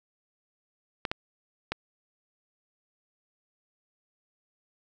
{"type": "clicks", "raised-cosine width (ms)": 0.3, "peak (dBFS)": -13, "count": 3, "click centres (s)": [1.052, 1.115, 1.72], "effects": []}